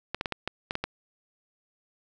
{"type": "clicks", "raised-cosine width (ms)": 0.3, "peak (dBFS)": -13, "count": 8, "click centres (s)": [0.146, 0.211, 0.258, 0.323, 0.476, 0.709, 0.754, 0.84], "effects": []}